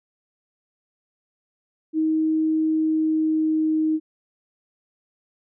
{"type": "tone with pitch glide", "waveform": "sine", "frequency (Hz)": [315.4, 313.4], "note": ["D#4", "D#4"], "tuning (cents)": [24, 13], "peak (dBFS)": -18, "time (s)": [1.93, 4], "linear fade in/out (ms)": 50, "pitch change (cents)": -11, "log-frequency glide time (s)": [2.68, 3.77], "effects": []}